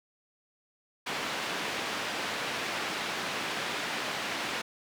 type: band-pass noise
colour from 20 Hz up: white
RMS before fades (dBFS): -34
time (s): 1.06-4.62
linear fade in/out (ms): 10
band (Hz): 170 to 2900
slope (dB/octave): 12
effects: none